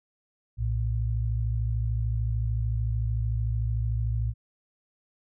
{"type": "tone pair together", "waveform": "sine", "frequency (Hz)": [60, 113.44], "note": ["B1", "A#2"], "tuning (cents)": [-49, -47], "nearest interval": "major seventh", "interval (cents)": 1102, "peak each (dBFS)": -27, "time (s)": [0.57, 4.34], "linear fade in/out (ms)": 50, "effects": []}